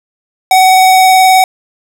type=tone with vibrato; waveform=square; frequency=751 Hz; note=F#5; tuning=26 cents sharp; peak=-4 dBFS; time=0.51-1.44 s; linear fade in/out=2 ms; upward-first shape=triangle; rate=19 Hz; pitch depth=16 cents each way; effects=none